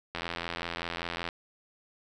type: click train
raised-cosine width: 0.3 ms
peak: -17 dBFS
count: 98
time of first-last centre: 0.15-1.288 s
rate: 85.2 Hz
effects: none